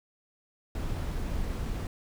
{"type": "noise", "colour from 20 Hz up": "brown", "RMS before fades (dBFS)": -32, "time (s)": [0.75, 1.87], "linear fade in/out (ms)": 2, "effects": []}